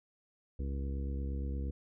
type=harmonic tone; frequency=68.6 Hz; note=C#2; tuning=17 cents flat; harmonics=1 / 2 / 3 / 4 / 5 / 6 / 7; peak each=-34 / -45 / -46 / -47 / -51 / -56 / -51 dBFS; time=0.59-1.71 s; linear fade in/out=5 ms; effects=none